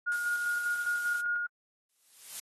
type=tone with tremolo; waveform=sine; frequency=1430 Hz; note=F6; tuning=41 cents sharp; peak=-27 dBFS; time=0.06-1.47 s; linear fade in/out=20 ms; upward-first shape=square; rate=5 Hz; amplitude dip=30%
type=noise; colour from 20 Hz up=blue; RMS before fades=-43 dBFS; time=0.12-1.21 s; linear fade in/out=0 ms
type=noise with exponential growth; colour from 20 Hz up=blue; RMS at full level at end=-36 dBFS; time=1.89-2.4 s; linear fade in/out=5 ms; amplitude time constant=110 ms
effects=AAC 32 kbps